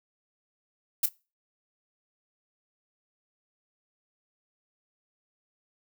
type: noise with echo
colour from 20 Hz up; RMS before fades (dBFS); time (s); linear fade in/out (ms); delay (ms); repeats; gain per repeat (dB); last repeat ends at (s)
violet; -23; 1.03-1.06; 5; 29; 1; -14; 1.089
effects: noise-tail reverb RT60 0.3 s tail -23 dB re dry